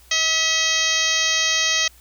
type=harmonic tone with a mistuned harmonic; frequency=638 Hz; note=D#5; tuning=43 cents sharp; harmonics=1 / 2 / 3 / 4 / 5 / 6 / 7 / 8 / 9 / 10; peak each=-35 / -32 / -24 / -26 / -24 / -26 / -28 / -28 / -27 / -25 dBFS; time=0.11-1.88 s; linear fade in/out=5 ms; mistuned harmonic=3; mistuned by=+35 cents; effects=added 60 Hz sine -50 dBFS peak until 2 s + white hiss -52 dBFS RMS until 2 s